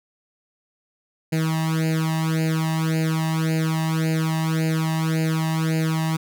sawtooth tone with flanger, 160 Hz, D#3, 49 cents sharp, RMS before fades -22 dBFS, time 1.32-6.17 s, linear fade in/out 10 ms, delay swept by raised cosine 0.43 to 1.08 ms, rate 1.8 Hz, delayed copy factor +1, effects none

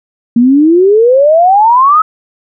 sine exponential sweep, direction up, 230 to 1302 Hz, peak -3 dBFS, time 0.36-2.02 s, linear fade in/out 5 ms, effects none

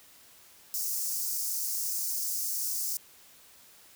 white high-pass noise, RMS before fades -32 dBFS, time 0.74-2.97 s, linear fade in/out 0 ms, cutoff 5000 Hz, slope 48 dB/octave, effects white hiss -56 dBFS RMS until 3.95 s

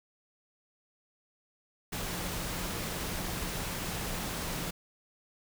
sine tone in noise, 176.2 Hz, F3, 16 cents sharp, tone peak -44 dBFS, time 1.92-4.71 s, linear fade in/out 10 ms, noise pink, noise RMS -36 dBFS, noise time 1.92-4.71 s, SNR -11 dB, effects none

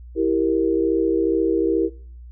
sine chord, E diminished, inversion none, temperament equal, 329.6 / 392 / 466.2 Hz, E4 / G4 / Bb4, 0 / 0 / 0 cents, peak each -20 / -22 / -22 dBFS, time 0.15-1.9 s, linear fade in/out 50 ms, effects noise-tail reverb RT60 0.5 s tail -23 dB re dry + added 60 Hz sine -37 dBFS peak until 2.31 s

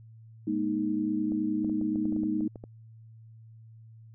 sine chord, Ab suspended second, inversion none, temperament equal with one note detuned, 207.7 / 237.3 / 311.1 Hz, Ab3 / Bb3 / Eb4, 0 / +31 / 0 cents, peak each -32 / -33 / -28 dBFS, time 0.47-2.48 s, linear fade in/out 5 ms
clicks, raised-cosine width 2 ms, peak -28 dBFS, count 12, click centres 1.32 / 1.646 / 1.696 / 1.813 / 1.958 / 2.055 / 2.125 / 2.164 / 2.235 / 2.408 / 2.558 / 2.639 s
effects added 112 Hz sine -48 dBFS peak until 4.14 s

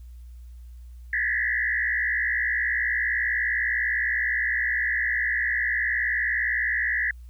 sine tone with frequency modulation, 1831 Hz, A#6, 32 cents flat, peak -22 dBFS, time 1.13-7.11 s, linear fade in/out 2 ms, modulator 59.8 Hz, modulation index 3, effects added 60 Hz sine -40 dBFS peak until 7.29 s + white hiss -67 dBFS RMS until 7.29 s

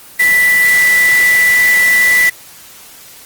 sine tone in noise, 1975.5 Hz, B6, in tune, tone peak -7 dBFS, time 0.19-2.3 s, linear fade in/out 10 ms, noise white, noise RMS -20 dBFS, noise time 0.19-2.3 s, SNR +10 dB, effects white hiss -37 dBFS RMS until 3.25 s + Opus 24 kbps

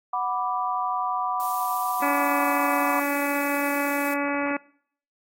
sine chord, B minor, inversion second, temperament equal, 740 / 987.8 / 1174.7 Hz, F#5 / B5 / D6, 0 / 0 / 0 cents, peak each -28 dBFS, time 0.13-3 s, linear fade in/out 5 ms
violet noise, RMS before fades -35 dBFS, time 1.4-4.14 s, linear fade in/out 0 ms
harmonic tone, 284.7 Hz, C#4, 46 cents sharp, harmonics 1 / 2 / 3 / 4 / 5 / 6 / 7 / 8 / 9, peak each -27 / -30 / -32 / -33 / -34 / -35 / -35 / -36 / -37 dBFS, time 2.02-4.57 s, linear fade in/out 5 ms
effects noise-tail reverb RT60 0.6 s tail -23 dB re dry + AAC 48 kbps

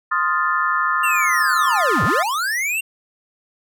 sine chord, F dominant seventh, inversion second, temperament equal, 1046.5 / 1244.5 / 1396.9 / 1760 Hz, C6 / Eb6 / F6 / A6, 0 / 0 / 0 / 0 cents, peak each -23 / -20 / -23 / -23 dBFS, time 0.11-2.23 s, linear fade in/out 10 ms
square linear two-way sweep, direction down then up, 2794 to 82.6 to 2794 Hz, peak -20 dBFS, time 1.03-2.81 s, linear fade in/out 10 ms, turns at 2.04 s
effects none

